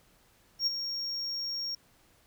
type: tone with ADSR envelope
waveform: triangle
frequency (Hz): 5560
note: F8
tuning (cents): -9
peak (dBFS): -22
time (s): 0.59-1.75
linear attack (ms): 77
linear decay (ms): 20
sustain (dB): -9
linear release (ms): 4
effects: pink hiss -64 dBFS RMS until 2.26 s